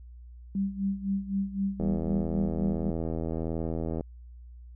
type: tone with tremolo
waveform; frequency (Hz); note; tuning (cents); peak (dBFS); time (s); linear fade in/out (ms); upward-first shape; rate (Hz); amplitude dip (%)
sine; 196; G3; 0; -24; 0.55-2.9; 2; sine; 3.9; 80
type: click train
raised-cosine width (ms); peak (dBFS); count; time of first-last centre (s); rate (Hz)
2; -19; 181; 1.8-4.009; 81.5
effects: added 60 Hz sine -44 dBFS peak until 4.75 s